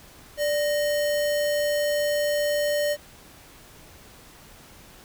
sine tone with sample-and-hold, 587.3 Hz, D5, in tune, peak -21 dBFS, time 0.37-2.97 s, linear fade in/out 50 ms, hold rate 2450 Hz, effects pink hiss -49 dBFS RMS until 5.04 s

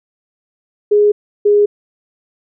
sine tone pair in turn, 415.3 / 412.7 Hz, G#4 / G#4, 0 / -11 cents, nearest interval unison, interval 11 cents, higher first, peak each -7 dBFS, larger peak neither, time 0.91-1.12 / 1.45-1.66 s, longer neither, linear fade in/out 10 ms, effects none

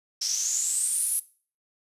white noise with band-pass filter sweep, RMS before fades -27 dBFS, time 0.21-1.2 s, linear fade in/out 10 ms, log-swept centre 5400 to 11000 Hz, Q 9.2, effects noise-tail reverb RT60 0.4 s tail -19 dB re dry + resampled to 32000 Hz

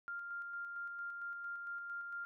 sine tone with tremolo, 1396.9 Hz, F6, in tune, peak -40 dBFS, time 0.08-2.25 s, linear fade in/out 0 ms, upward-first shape square, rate 4.4 Hz, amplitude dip 30%, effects none

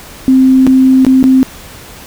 sine tone with dropouts, 261.6 Hz, C4, in tune, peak -3 dBFS, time 0.28-1.43 s, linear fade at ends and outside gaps 0 ms, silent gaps 0.667-0.674 / 1.049-1.066 / 1.228-1.24 s, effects pink hiss -32 dBFS RMS until 2.06 s

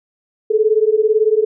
sine beating tone pair, 424.2 / 442.2 Hz, G#4 / A4, +37 / +9 cents, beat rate 18 Hz, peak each -14 dBFS, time 0.5-1.45 s, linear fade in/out 10 ms, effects none

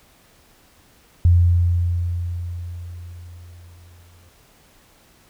sine tone with exponential decay, 87 Hz, F2, 6 cents flat, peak -9 dBFS, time 1.25-4.29 s, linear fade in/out 0 ms, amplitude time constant 660 ms, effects pink hiss -54 dBFS RMS until 5.29 s

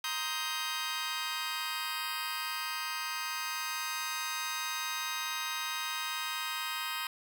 15% pulse chord, C minor seventh, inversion third, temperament just, 941.9 / 1046.5 / 1255.8 / 1569.8 Hz, Bb5 / C6 / Eb6 / G6, +18 / 0 / +16 / +2 cents, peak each -34 / -35 / -31 / -33 dBFS, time 0.04-7.07 s, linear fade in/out 2 ms, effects none

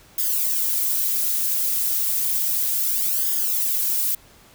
violet noise with flanger, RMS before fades -22 dBFS, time 0.18-4.15 s, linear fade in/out 5 ms, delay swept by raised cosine 0.59 to 5.39 ms, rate 0.32 Hz, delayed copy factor +0.8, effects pink hiss -51 dBFS RMS until 4.54 s

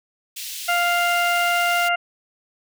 pink high-pass noise, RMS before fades -32 dBFS, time 0.36-1.89 s, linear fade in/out 10 ms, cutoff 2800 Hz, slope 24 dB/octave
harmonic tone, 698.5 Hz, F5, in tune, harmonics 1 / 2 / 3 / 4, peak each -21 / -22 / -25 / -26 dBFS, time 0.68-1.96 s, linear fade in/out 10 ms
effects none

